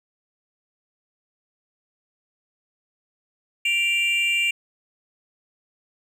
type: tone pair together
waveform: triangle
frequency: 2354 / 2786 Hz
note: D7 / F7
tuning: +3 / -5 cents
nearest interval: minor third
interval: 292 cents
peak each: -19 dBFS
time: 3.65-4.51 s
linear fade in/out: 5 ms
effects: tanh soft clip ceiling -14 dBFS